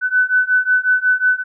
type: beating tone pair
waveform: sine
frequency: 1500 / 1505.5 Hz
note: F#6 / F#6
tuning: +23 / +30 cents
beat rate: 5.5 Hz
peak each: -16 / -15 dBFS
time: 0.01-1.44 s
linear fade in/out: 50 ms
effects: none